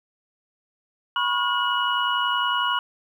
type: tone cluster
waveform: sine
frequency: 981 / 1092 / 1428 / 2922 Hz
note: B5 / C#6 / F6 / F#7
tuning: -12 / -26 / +38 / -22 cents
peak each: -26 dBFS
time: 1.16-2.79 s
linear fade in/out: 2 ms
effects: 9-bit